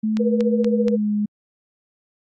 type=tone with pitch glide; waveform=sine; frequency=216.7 to 208.5 Hz; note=A3 to G#3; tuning=-26 to +7 cents; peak=-18 dBFS; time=0.03-1.26 s; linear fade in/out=10 ms; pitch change=-67 cents; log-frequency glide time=0.6-1.14 s
type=click train; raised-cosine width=0.2 ms; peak=-14 dBFS; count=4; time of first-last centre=0.17-0.883 s; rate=4.21 Hz
type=tone with tremolo; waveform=sine; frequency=482.5 Hz; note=B4; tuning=40 cents flat; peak=-15 dBFS; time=0.19-0.97 s; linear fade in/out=20 ms; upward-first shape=triangle; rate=15 Hz; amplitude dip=90%
effects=AAC 64 kbps